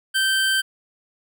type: tone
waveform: 25% pulse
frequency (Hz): 1557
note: G6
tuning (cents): -12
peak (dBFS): -14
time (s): 0.14-0.62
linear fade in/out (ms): 20
effects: none